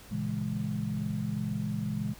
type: chord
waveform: sine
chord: A# half-diminished seventh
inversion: none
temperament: equal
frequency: 116.54 / 138.59 / 164.81 / 207.7 Hz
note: A#2 / C#3 / E3 / G#3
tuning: 0 / 0 / 0 / 0 cents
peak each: -36 / -37 / -36 / -33 dBFS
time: 0.11-2.14 s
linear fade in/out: 10 ms
effects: added 50 Hz sine -53 dBFS peak until 2.19 s + pink hiss -52 dBFS RMS until 2.19 s